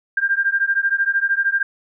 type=beating tone pair; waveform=sine; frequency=1589 / 1602 Hz; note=G6 / G6; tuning=+23 / +37 cents; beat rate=13 Hz; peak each=-19 dBFS; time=0.17-1.63 s; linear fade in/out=5 ms; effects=none